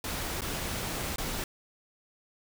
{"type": "noise with dropouts", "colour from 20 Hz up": "pink", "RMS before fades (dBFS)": -34, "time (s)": [0.04, 1.44], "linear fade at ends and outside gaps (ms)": 2, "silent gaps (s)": [[0.409, 0.418], [1.16, 1.182]], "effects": []}